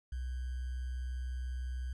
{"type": "tone with sample-and-hold", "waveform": "sine", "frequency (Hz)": 63, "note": "B1", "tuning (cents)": 35, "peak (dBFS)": -35, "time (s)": [0.12, 1.93], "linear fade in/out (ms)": 5, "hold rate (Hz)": 1575, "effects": ["resampled to 24000 Hz"]}